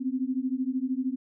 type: beating tone pair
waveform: sine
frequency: 252.8 / 265.8 Hz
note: B3 / C4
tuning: +41 / +27 cents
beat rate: 13 Hz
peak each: -29 dBFS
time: 0-1.16 s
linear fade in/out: 20 ms
effects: none